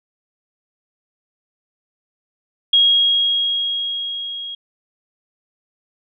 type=tone with level ramp; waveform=sine; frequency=3283 Hz; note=G#7; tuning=21 cents flat; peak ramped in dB=-9 to -27 dBFS; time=2.73-4.55 s; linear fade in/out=5 ms; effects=none